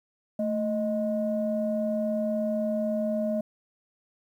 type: tone pair together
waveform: sine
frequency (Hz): 220.8 / 623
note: A3 / D#5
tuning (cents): +6 / +2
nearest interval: octave + tritone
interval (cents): 1796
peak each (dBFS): -27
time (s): 0.39-3.41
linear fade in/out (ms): 5
effects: tanh soft clip ceiling -17 dBFS + 10-bit